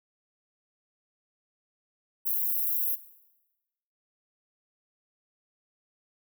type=high-pass noise; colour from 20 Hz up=white; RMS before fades=-28 dBFS; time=2.25-2.96 s; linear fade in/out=20 ms; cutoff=12000 Hz; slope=48 dB/octave; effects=noise-tail reverb RT60 1.0 s tail -17 dB re dry